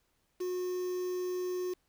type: tone with quantisation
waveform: triangle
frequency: 363.2 Hz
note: F#4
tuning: 32 cents flat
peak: -30 dBFS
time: 0.4-1.74 s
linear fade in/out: 10 ms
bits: 8
effects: pink hiss -75 dBFS RMS until 1.88 s